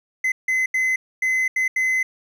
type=tone bursts at uneven times; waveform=triangle; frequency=2042 Hz; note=C7; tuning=43 cents flat; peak=-16 dBFS; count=6; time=0.24-0.32 / 0.48-0.66 / 0.74-0.96 / 1.22-1.48 / 1.56-1.68 / 1.76-2.03 s; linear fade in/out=5 ms; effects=none